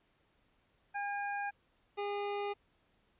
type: tone pair in turn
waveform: 25% pulse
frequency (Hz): 810 / 407.3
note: G#5 / G#4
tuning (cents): -43 / -34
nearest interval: octave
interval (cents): 1191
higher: first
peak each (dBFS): -31 / -31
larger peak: neither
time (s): 0.94-1.51 / 1.97-2.54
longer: neither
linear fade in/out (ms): 20
effects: pink hiss -73 dBFS RMS until 3.19 s + resampled to 8000 Hz